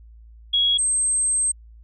sine tone pair in turn, 3322 / 8330 Hz, G#7 / C9, 0 / -9 cents, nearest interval octave + major third, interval 1591 cents, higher second, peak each -16 / -18 dBFS, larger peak first, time 0.53-0.78 / 0.78-1.52 s, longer second, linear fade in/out 10 ms, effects added 56 Hz sine -43 dBFS peak until 1.83 s

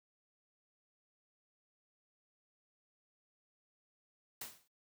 white noise with exponential decay, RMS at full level -41 dBFS, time 4.41-4.68 s, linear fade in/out 5 ms, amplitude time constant 58 ms, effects noise-tail reverb RT60 0.1 s tail -20 dB re dry

